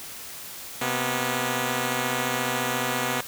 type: tone pair together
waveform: 5% pulse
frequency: 128.7 / 243 Hz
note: C3 / B3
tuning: -28 / -28 cents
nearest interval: major seventh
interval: 1100 cents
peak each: -17 / -15 dBFS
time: 0.81-3.21 s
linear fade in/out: 5 ms
effects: white hiss -39 dBFS RMS until 3.27 s